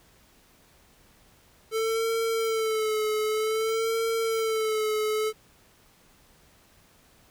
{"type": "tone with vibrato", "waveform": "square", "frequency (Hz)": 441.5, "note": "A4", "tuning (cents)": 6, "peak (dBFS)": -25, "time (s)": [1.71, 5.33], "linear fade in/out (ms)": 50, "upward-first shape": "sine", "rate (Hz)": 0.53, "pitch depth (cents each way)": 49, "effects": ["pink hiss -59 dBFS RMS until 7.3 s"]}